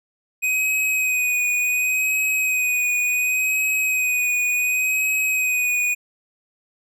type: tone with vibrato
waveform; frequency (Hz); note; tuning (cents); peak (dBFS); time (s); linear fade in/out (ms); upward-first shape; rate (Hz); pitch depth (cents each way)
square; 2505; D#7; +11; -19; 0.42-5.95; 20; sine; 0.69; 27
effects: none

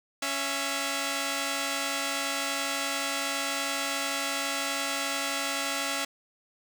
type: tone pair together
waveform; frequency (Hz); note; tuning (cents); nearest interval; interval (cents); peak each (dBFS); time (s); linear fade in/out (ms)
5% pulse; 277.2 / 667.1; C#4 / E5; 0 / +20; octave + minor third; 1520; -20; 0.22-6.05; 5
effects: none

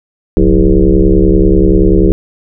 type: tone with frequency modulation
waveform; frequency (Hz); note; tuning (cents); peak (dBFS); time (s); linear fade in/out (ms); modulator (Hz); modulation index
sine; 184.4; F#3; -6; -4; 0.37-2.12; 0; 70.3; 3.6
effects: none

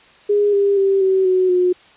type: tone with pitch steps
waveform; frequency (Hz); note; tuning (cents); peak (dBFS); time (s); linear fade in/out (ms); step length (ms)
sine; 411.2 / 400.6 / 390.4 / 380.4 / 370.6 / 361.1; G#4 / G4 / G4 / F#4 / F#4 / F#4; -17 / +38 / -7 / +48 / +3 / -42; -12; 0.29-1.73; 10; 240
effects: white hiss -48 dBFS RMS until 1.96 s + resampled to 8000 Hz

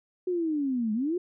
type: linear two-way sweep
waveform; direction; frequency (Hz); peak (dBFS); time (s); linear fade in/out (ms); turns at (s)
sine; down then up; 370 to 207.9 to 370; -25; 0.27-1.18; 5; 0.93
effects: none

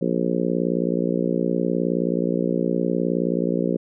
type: harmonic tone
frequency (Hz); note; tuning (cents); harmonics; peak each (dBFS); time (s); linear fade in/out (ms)
59.2; A#1; +27; 3 / 4 / 5 / 6 / 7 / 8 / 9; -25 / -26 / -27 / -28 / -28 / -29 / -30; 0.01-3.77; 10
effects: none

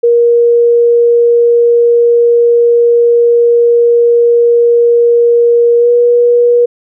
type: tone with pitch glide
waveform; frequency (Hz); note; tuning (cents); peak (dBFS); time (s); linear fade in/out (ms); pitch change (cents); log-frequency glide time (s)
sine; 472.7 to 480.1; A#4 to B4; +24 to -49; -4; 0.03-6.66; 10; +27; 5.78-5.89
effects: none

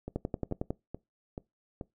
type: two click trains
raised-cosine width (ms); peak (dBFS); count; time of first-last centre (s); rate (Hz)
2; -18 / -24; 7 / 5; 0.16-0.705 / 0.08-1.812; 11 / 2.31
effects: noise-tail reverb RT60 0.2 s tail -22 dB re dry

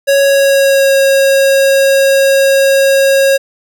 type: tone with pitch glide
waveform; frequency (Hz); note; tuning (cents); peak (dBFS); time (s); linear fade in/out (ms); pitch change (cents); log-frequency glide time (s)
square; 554.4 to 544.9; C#5 to C#5; 0 to -30; -7; 0.07-3.38; 20; -30; 0.24-0.95
effects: none

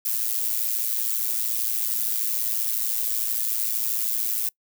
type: noise with amplitude modulation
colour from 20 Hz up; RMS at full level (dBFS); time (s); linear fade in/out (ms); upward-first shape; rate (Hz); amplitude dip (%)
violet; -22; 0.05-4.49; 5; sine; 113; 75
effects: noise-tail reverb RT60 0.1 s tail -24 dB re dry

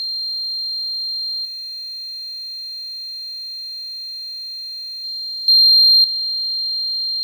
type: tone with level steps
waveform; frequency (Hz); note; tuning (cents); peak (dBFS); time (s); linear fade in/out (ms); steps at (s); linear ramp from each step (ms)
sine; 4186; C8; 0; -21 / -27 / -24 / -7 / -19; 0-7.23; 0; 1.45 / 5.04 / 5.48 / 6.04; 2
effects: tanh soft clip ceiling -3 dBFS + 8-bit

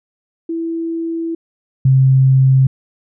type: tone pair in turn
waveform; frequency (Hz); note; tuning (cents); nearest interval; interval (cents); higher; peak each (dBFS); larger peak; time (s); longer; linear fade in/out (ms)
sine; 330.5 / 132.61; E4 / C3; +5 / +24; octave + major third; 1581; first; -18 / -7; second; 0.49-1.35 / 1.85-2.67; first; 5
effects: none

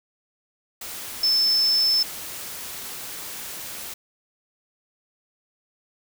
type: tone in noise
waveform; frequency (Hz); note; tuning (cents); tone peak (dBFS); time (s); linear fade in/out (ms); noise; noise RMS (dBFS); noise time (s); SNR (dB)
sine; 5270; E8; -1; -17; 1.23-2.03; 5; white; -35; 0.81-3.94; +15
effects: none

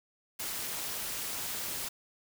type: noise with amplitude modulation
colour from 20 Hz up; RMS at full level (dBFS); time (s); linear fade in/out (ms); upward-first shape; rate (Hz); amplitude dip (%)
white; -34; 0.39-1.89; 10; sine; 234; 60
effects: none

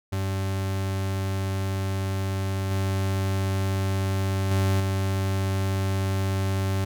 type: tone with level steps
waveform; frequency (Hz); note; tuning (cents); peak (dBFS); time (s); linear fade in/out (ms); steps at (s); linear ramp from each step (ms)
40% pulse; 96.5; G2; -27; -24 / -22 / -19 / -22; 0.12-6.85; 10; 2.71 / 4.51 / 4.8; 2
effects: none

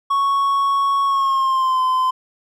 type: tone with pitch glide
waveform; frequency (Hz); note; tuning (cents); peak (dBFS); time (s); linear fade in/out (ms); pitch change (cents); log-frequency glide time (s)
triangle; 1108.7 to 1028.5; C#6 to C6; 0 to -30; -13; 0.1-2.11; 10; -130; 1.05-1.81
effects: none

